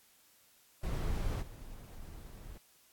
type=noise with level steps; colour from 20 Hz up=brown; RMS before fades=-34 / -48 dBFS; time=0.83-2.58 s; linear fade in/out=5 ms; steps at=1.41 s; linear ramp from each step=20 ms; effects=white hiss -65 dBFS RMS until 2.92 s + AAC 64 kbps